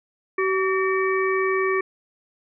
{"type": "harmonic tone with a mistuned harmonic", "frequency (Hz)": 381.2, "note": "G4", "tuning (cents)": -48, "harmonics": [1, 3, 5, 6], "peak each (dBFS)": [-21, -26, -28, -29], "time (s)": [0.38, 1.81], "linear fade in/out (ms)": 5, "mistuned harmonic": 5, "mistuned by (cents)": -80, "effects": []}